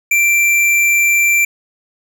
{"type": "tone with tanh clipping", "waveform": "sine", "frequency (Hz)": 2353, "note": "D7", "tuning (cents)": 3, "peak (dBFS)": -11, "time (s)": [0.11, 1.45], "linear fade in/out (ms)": 5, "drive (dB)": 18, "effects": []}